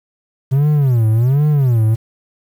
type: tone with vibrato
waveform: triangle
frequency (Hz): 128.5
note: C3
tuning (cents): -31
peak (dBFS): -8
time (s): 0.51-1.96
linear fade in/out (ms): 20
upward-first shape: sine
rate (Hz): 1.3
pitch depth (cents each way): 280
effects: 7-bit